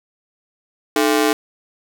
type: ring-modulated tone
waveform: sawtooth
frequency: 370 Hz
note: F#4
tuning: in tune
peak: -7 dBFS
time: 0.96-1.33 s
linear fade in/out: 2 ms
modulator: 64.4 Hz
effects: none